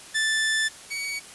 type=tone pair in turn; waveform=sawtooth; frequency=1760 / 2254 Hz; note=A6 / C#7; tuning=0 / +28 cents; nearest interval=major third; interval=428 cents; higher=second; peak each=-18 / -25 dBFS; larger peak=first; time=0.14-0.69 / 0.9-1.2 s; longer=first; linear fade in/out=20 ms; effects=white hiss -44 dBFS RMS until 1.34 s + resampled to 24000 Hz